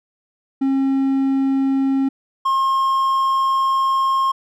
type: tone pair in turn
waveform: triangle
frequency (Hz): 270 / 1071.3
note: C#4 / C6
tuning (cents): -45 / +41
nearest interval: 2 octaves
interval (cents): 2386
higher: second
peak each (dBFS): -13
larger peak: neither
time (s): 0.61-2.09 / 2.45-4.32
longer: second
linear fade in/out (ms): 10
effects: none